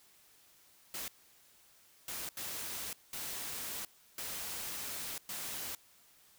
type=noise bursts at uneven times; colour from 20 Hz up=white; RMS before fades=-41 dBFS; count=6; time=0.94-1.08 / 2.08-2.29 / 2.37-2.93 / 3.13-3.85 / 4.18-5.18 / 5.29-5.75 s; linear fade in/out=2 ms; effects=white hiss -64 dBFS RMS until 6.38 s